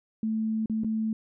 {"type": "tone with dropouts", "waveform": "sine", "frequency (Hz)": 220, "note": "A3", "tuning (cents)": 0, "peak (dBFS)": -25, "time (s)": [0.23, 1.13], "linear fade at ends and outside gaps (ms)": 2, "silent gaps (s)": [[0.659, 0.697], [0.836, 0.845]], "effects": []}